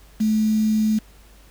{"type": "tone with quantisation", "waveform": "sine", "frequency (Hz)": 216.5, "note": "A3", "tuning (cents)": -28, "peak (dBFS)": -16, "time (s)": [0.2, 0.99], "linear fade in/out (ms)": 10, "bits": 6, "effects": ["added 50 Hz sine -47 dBFS peak until 1.5 s", "pink hiss -53 dBFS RMS until 1.5 s"]}